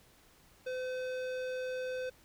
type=tone with tanh clipping; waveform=sine; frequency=510 Hz; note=C5; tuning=44 cents flat; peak=-37 dBFS; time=0.66-2.1 s; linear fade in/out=10 ms; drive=17 dB; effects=pink hiss -63 dBFS RMS until 2.24 s